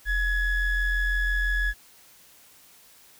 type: ring-modulated tone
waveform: triangle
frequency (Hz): 862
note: A5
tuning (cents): -36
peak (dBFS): -17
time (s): 0.05-1.74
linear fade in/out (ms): 50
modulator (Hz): 819
effects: white hiss -54 dBFS RMS until 3.19 s